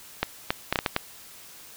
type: clicks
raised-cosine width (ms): 0.3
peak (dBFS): -6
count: 7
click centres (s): 0.23 / 0.505 / 0.726 / 0.758 / 0.789 / 0.862 / 0.964
effects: white hiss -47 dBFS RMS until 1.76 s